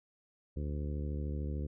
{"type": "harmonic tone", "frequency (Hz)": 73.42, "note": "D2", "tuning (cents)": 0, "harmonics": [1, 2, 3, 4, 5, 6, 7], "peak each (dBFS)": [-35, -41, -45, -47, -49, -51, -52], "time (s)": [0.56, 1.67], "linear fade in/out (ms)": 10, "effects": []}